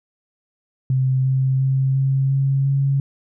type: tone with pitch steps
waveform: sine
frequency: 130.81 / 132.18 / 133.56 / 134.95 / 136.36 / 137.79 Hz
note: C3 / C3 / C3 / C#3 / C#3 / C#3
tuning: 0 / +18 / +36 / -46 / -28 / -10 cents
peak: -15 dBFS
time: 0.9-3 s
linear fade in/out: 2 ms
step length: 350 ms
effects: none